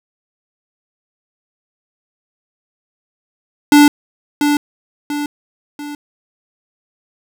square tone with echo, 292.5 Hz, D4, 7 cents flat, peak -5 dBFS, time 3.72-3.88 s, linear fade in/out 2 ms, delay 690 ms, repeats 3, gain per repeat -7 dB, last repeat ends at 5.95 s, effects none

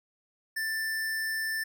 square tone, 1772 Hz, A6, 12 cents sharp, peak -30 dBFS, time 0.56-1.64 s, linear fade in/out 10 ms, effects none

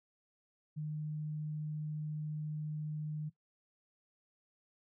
sine tone, 152.4 Hz, D#3, 36 cents flat, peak -36 dBFS, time 0.76-3.3 s, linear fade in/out 20 ms, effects noise-tail reverb RT60 0.1 s tail -17 dB re dry

